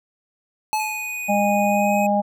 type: tone with exponential decay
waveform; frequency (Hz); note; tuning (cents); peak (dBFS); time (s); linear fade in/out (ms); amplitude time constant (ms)
square; 861; A5; -38; -18; 0.73-1.33; 0; 130
type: tone with pitch glide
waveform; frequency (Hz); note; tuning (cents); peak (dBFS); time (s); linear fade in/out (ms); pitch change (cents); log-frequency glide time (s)
square; 2482 to 2527; D#7 to D#7; -5 to +26; -27; 0.79-2.07; 10; +31; 1.67-1.94
type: harmonic tone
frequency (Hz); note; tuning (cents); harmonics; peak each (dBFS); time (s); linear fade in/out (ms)
204.2; G#3; -29; 1 / 3 / 4; -21 / -21 / -20; 1.28-2.22; 20
effects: none